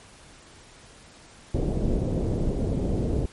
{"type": "low-pass noise", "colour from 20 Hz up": "pink", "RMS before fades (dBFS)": -25, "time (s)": [1.54, 3.26], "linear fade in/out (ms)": 5, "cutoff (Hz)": 530, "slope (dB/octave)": 24, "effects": ["pink hiss -50 dBFS RMS until 3.32 s", "MP3 48 kbps"]}